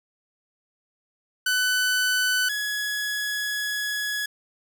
sawtooth tone pair in turn, 1500 / 1683.7 Hz, F#6 / G#6, +23 / +23 cents, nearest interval major second, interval 200 cents, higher second, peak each -17 / -22 dBFS, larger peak first, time 1.46-2.49 / 2.49-4.26 s, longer second, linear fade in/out 5 ms, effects 9-bit

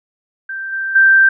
sine tone with level steps, 1568 Hz, G6, in tune, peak -22 / -18 / -6 dBFS, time 0.49-1.29 s, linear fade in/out 5 ms, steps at 0.72 / 0.95 s, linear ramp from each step 10 ms, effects none

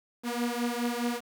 sawtooth beating tone pair, 237.5 / 242.3 Hz, A#3 / B3, +33 / -33 cents, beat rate 4.8 Hz, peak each -27 / -28 dBFS, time 0.23-1.21 s, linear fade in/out 50 ms, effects 8-bit

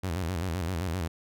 sawtooth tone with vibrato, 87.5 Hz, F2, 4 cents sharp, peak -25 dBFS, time 0.03-1.08 s, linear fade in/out 10 ms, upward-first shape square, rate 7.7 Hz, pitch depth 130 cents each way, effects none

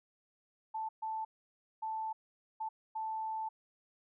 sine tone bursts at uneven times, 880 Hz, A5, in tune, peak -35 dBFS, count 5, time 0.74-0.89 / 1.02-1.25 / 1.82-2.13 / 2.6-2.69 / 2.95-3.49 s, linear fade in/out 10 ms, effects none

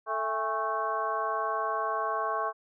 harmonic tone with a mistuned harmonic, 220 Hz, A3, in tune, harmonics 2 / 3 / 4 / 5 / 6 / 7, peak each -37 / -34 / -36 / -30 / -42 / -39 dBFS, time 0.06-2.53 s, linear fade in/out 50 ms, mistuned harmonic 4, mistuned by -120 cents, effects none

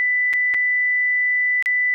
sine tone with dropouts, 1989 Hz, B6, 12 cents sharp, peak -16 dBFS, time 0-1.94 s, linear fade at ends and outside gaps 0 ms, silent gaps 0.331-0.336 / 0.539-0.544 / 1.625-1.659 s, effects none

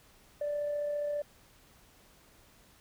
sine tone with amplitude modulation, 586 Hz, D5, 4 cents flat, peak -28 dBFS, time 0.41-1.22 s, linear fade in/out 5 ms, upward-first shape sine, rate 34.8 Hz, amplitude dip 30%, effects tanh soft clip ceiling -27 dBFS + pink hiss -61 dBFS RMS until 2.8 s

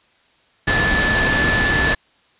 sine tone in noise, 1738 Hz, A6, 22 cents flat, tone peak -17 dBFS, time 0.67-1.95 s, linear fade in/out 10 ms, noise pink, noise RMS -19 dBFS, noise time 0.67-1.95 s, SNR -1 dB, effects white hiss -57 dBFS RMS until 2.39 s + resampled to 8000 Hz

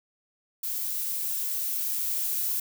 violet noise with level ramp, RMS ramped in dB -31 to -28 dBFS, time 0.63-2.6 s, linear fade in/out 5 ms, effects none

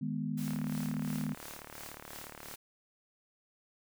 sine chord, G# minor, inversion second, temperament equal, 155.56 / 207.7 / 246.9 Hz, D#3 / G#3 / B3, 0 / 0 / 0 cents, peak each -37 dBFS, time 0.01-1.34 s, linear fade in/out 10 ms
white noise with tremolo, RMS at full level -47 dBFS, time 0.37-2.56 s, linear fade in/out 10 ms, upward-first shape sine, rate 2.9 Hz, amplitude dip 70%
click train, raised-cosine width 0.5 ms, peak -30 dBFS, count 77, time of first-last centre 0.48-2.54 s, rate 36.9 Hz
effects none

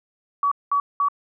sine tone bursts, 1136 Hz, C#6, 42 cents sharp, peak -17 dBFS, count 3, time 0.43-1.085 s, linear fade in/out 2 ms, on 85 ms, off 200 ms, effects none

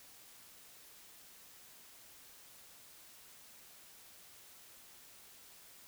silence, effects white hiss -58 dBFS RMS until 5.87 s

